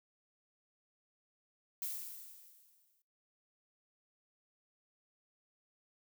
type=noise with exponential decay; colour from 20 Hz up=violet; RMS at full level=-38 dBFS; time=1.82-3.02 s; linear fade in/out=2 ms; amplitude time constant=260 ms; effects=noise-tail reverb RT60 0.4 s tail -22 dB re dry